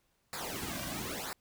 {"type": "noise with flanger", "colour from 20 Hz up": "pink", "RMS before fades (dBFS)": -39, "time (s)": [0.33, 1.33], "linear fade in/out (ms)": 0, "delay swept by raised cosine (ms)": [0.32, 2.32], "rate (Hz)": 1, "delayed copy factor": -0.8, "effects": ["pink hiss -75 dBFS RMS until 1.4 s"]}